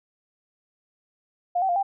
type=tone with pitch steps; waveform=sine; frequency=708 / 766 / 700 / 788 Hz; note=F5 / G5 / F5 / G5; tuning=+23 / -40 / +4 / +9 cents; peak=-20 dBFS; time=1.55-1.83 s; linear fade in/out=10 ms; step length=70 ms; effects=none